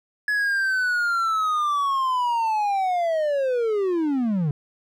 triangle linear sweep, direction down, 1700 to 138.59 Hz, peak -18 dBFS, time 0.28-4.51 s, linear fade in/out 2 ms, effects none

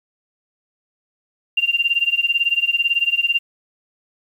sine tone with tremolo, 2783 Hz, F7, 7 cents flat, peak -12 dBFS, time 1.57-3.39 s, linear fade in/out 5 ms, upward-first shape sine, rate 18 Hz, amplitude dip 90%, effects 8-bit

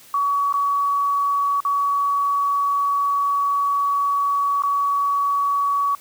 sine tone with dropouts, 1131 Hz, C#6, 34 cents sharp, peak -17 dBFS, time 0.14-5.95 s, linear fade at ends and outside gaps 2 ms, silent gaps 0.526-0.539 / 1.604-1.65 / 4.622-4.635 s, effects white hiss -47 dBFS RMS until 6 s

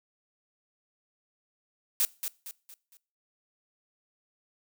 blue noise with echo, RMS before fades -25 dBFS, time 2-2.05 s, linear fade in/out 0 ms, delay 230 ms, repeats 4, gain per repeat -8 dB, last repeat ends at 2.97 s, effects noise-tail reverb RT60 0.4 s tail -22 dB re dry

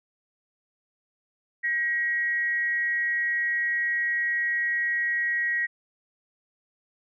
sine tone with amplitude modulation, 1900 Hz, A#6, 33 cents sharp, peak -21 dBFS, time 1.63-5.67 s, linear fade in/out 20 ms, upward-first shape sine, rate 289 Hz, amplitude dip 45%, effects none

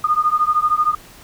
sine beating tone pair, 1218 / 1231 Hz, D#6 / D#6, -37 / -19 cents, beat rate 13 Hz, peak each -17 dBFS, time 0.04-0.95 s, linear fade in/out 5 ms, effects pink hiss -43 dBFS RMS until 1.23 s

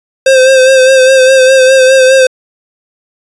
square tone with vibrato, 524 Hz, C5, 2 cents sharp, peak -3 dBFS, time 0.26-2.27 s, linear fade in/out 5 ms, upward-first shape sine, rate 4.9 Hz, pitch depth 36 cents each way, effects resampled to 22050 Hz

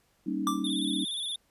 sine chord, Eb dominant seventh, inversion first, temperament equal, 196 / 233.1 / 277.2 / 311.1 Hz, G3 / Bb3 / Db4 / Eb4, 0 / 0 / 0 / 0 cents, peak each -34 / -37 / -33 / -33 dBFS, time 0.26-1.05 s, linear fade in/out 10 ms
square tone with exponential decay, 1174.7 Hz, D6, in tune, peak -24 dBFS, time 0.47-0.71 s, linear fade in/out 1 ms, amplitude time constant 52 ms
square tone with vibrato, 3520 Hz, A7, in tune, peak -32 dBFS, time 0.64-1.36 s, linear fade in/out 5 ms, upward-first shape square, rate 17 Hz, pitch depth 48 cents each way
effects pink hiss -69 dBFS RMS until 1.5 s + resampled to 32000 Hz

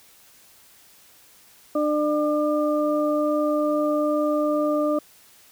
harmonic tone, 299.6 Hz, D4, 35 cents sharp, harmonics 1 / 2 / 4, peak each -23 / -22 / -29 dBFS, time 1.75-4.99 s, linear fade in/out 5 ms, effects white hiss -53 dBFS RMS until 5.51 s

